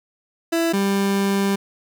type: tone pair in turn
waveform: 30% pulse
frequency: 332.4 / 197.65 Hz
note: E4 / G3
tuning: +15 / +15 cents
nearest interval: major sixth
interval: 900 cents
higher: first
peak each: -15 dBFS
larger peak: neither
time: 0.52-0.73 / 0.73-1.56 s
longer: second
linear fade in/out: 10 ms
effects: none